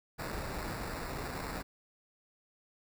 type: noise with sample-and-hold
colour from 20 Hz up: pink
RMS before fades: -39 dBFS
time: 0.18-1.63 s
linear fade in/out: 20 ms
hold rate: 3150 Hz
effects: none

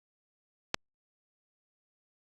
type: click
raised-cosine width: 0.2 ms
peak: -9 dBFS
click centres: 0.744 s
effects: Opus 48 kbps

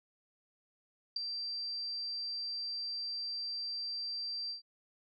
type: tone with ADSR envelope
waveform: sine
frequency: 4700 Hz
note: D8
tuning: 1 cent sharp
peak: -28 dBFS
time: 1.16-4.62 s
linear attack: 6 ms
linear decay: 6 ms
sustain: -8 dB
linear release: 120 ms
effects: none

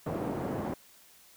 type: band-pass noise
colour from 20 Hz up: pink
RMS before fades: -34 dBFS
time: 0.06-0.74 s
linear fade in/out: 5 ms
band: 140 to 740 Hz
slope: 12 dB/octave
effects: white hiss -58 dBFS RMS until 1.36 s

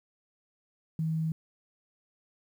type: tone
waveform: sine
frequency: 160 Hz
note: D#3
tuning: 49 cents sharp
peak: -27 dBFS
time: 0.99-1.32 s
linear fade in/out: 2 ms
effects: 10-bit

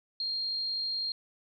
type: tone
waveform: sine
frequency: 4216 Hz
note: C8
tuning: 12 cents sharp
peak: -30 dBFS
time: 0.2-1.12 s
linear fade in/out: 2 ms
effects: none

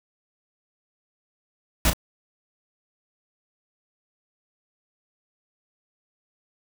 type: noise with echo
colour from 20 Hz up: pink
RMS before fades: -19 dBFS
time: 1.85-1.9 s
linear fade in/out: 2 ms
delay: 34 ms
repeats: 1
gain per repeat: -8 dB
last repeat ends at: 1.934 s
effects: none

